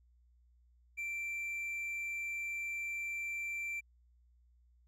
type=tone; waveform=triangle; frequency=2349 Hz; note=D7; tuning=in tune; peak=-35 dBFS; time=0.97-3.81 s; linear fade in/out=20 ms; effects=added 60 Hz sine -64 dBFS peak until 4.87 s